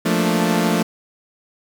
sawtooth chord, Bb major seventh, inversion second, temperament equal, 174.61 / 220 / 233.1 / 293.7 Hz, F3 / A3 / Bb3 / D4, 0 / 0 / 0 / 0 cents, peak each -16 / -16 / -22 / -20 dBFS, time 0.05-0.83 s, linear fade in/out 10 ms, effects 8-bit

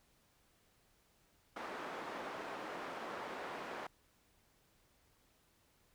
white band-pass noise, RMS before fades -45 dBFS, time 1.56-3.87 s, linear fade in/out 5 ms, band 280 to 1200 Hz, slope 12 dB/octave, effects pink hiss -72 dBFS RMS until 5.94 s

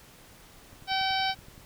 click train, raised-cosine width 5 ms, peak -38 dBFS, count 10, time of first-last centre 0.73-1.579 s, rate 10.6 Hz
harmonic tone, 767 Hz, G5, 38 cents flat, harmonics 1 / 2 / 3 / 4 / 5 / 6 / 7, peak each -28 / -34 / -35 / -34 / -35 / -36 / -38 dBFS, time 0.87-1.35 s, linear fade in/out 50 ms
effects pink hiss -53 dBFS RMS until 1.65 s

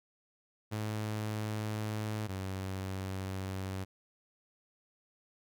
sawtooth tone pair in turn, 107.1 / 95.42 Hz, A2 / G2, -46 / -46 cents, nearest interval major second, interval 200 cents, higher first, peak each -30 / -32 dBFS, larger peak first, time 0.71-2.28 / 2.28-3.85 s, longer neither, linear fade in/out 20 ms, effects none

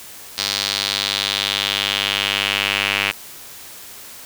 square tone with band-pass filter sweep, 50 Hz, G1, 35 cents sharp, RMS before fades -21 dBFS, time 0.37-3.12 s, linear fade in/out 20 ms, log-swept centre 4500 to 2600 Hz, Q 3, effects white hiss -38 dBFS RMS until 4.25 s

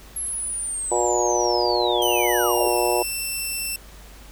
sine linear sweep, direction down, 11270 to 329.6 Hz, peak -25 dBFS, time 0.16-2.68 s, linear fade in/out 5 ms
harmonic tone, 120.1 Hz, B2, 48 cents flat, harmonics 3 / 4 / 5 / 6 / 7 / 8, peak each -24 / -25 / -26 / -27 / -27 / -28 dBFS, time 0.91-3.03 s, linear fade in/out 10 ms
5% pulse tone with pitch glide, 3014 to 2685 Hz, F#7 to E7, +31 to +31 cents, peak -17 dBFS, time 2.02-3.76 s, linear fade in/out 2 ms, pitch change -200 cents, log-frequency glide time 2.24-2.78 s
effects added 50 Hz sine -43 dBFS peak until 4.31 s + pink hiss -47 dBFS RMS until 4.31 s

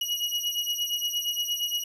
35% pulse beating tone pair, 2898 / 2906.6 Hz, F#7 / F#7, -37 / -31 cents, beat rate 8.6 Hz, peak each -28 dBFS, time 0.01-1.84 s, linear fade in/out 5 ms, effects none

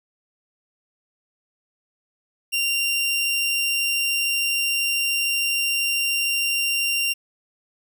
sawtooth tone, 2773 Hz, F7, 13 cents flat, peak -17 dBFS, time 2.52-7.14 s, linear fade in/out 20 ms, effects none

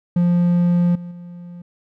triangle tone with level steps, 174.8 Hz, F3, 2 cents sharp, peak -11 / -27 / -31 dBFS, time 0.16-1.62 s, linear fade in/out 5 ms, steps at 0.95 / 1.11 s, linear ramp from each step 5 ms, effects none

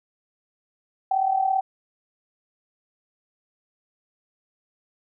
sine tone with amplitude modulation, 768 Hz, G5, 36 cents flat, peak -16 dBFS, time 1.11-1.61 s, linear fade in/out 5 ms, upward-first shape sine, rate 38 Hz, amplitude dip 70%, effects none

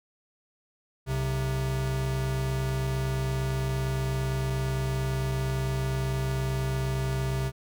square tone pair together, 63.19 / 131.9 Hz, B1 / C3, +40 / +14 cents, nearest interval octave + minor second, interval 1274 cents, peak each -33 / -28 dBFS, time 1.06-7.52 s, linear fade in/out 50 ms, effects none

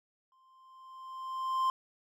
triangle tone with exponential growth, 1046.5 Hz, C6, in tune, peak -23 dBFS, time 0.32-1.7 s, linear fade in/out 1 ms, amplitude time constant 300 ms, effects none

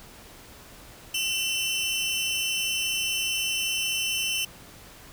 sawtooth tone pair together, 2705 / 3037 Hz, E7 / F#7, +44 / +44 cents, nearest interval major second, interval 200 cents, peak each -25 dBFS, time 1.14-4.45 s, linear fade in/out 5 ms, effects pink hiss -48 dBFS RMS until 5.12 s

